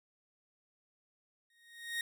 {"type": "tone with exponential growth", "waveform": "30% pulse", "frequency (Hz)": 1864.7, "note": "A#6", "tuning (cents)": 0, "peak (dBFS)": -29, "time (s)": [1.5, 2.01], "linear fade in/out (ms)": 2, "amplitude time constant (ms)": 110, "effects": []}